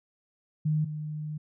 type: tone pair in turn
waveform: sine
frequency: 153.6 / 152.27 Hz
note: D#3 / D#3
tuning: -22 / -37 cents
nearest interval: unison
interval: 15 cents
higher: first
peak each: -23 / -32 dBFS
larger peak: first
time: 0.65-0.85 / 0.85-1.38 s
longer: second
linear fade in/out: 10 ms
effects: none